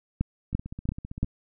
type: two click trains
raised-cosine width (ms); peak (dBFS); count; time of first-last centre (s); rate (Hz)
5; -24 / -12; 12 / 4; 0.53-1.244 / 0.21-1.23; 15.4 / 2.94
effects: none